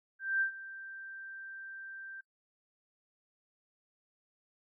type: tone with ADSR envelope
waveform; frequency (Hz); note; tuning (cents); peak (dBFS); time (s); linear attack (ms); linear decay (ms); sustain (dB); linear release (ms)
sine; 1570; G6; +2; -26; 0.19-2.21; 220; 100; -17; 8
effects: noise-tail reverb RT60 0.1 s tail -22 dB re dry